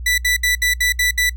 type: tone bursts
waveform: sawtooth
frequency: 1975.5 Hz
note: B6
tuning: in tune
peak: -11 dBFS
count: 7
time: 0.06-1.296 s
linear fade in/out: 5 ms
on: 120 ms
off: 66 ms
effects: noise-tail reverb RT60 0.1 s tail -23 dB re dry + added 60 Hz sine -26 dBFS peak until 1.36 s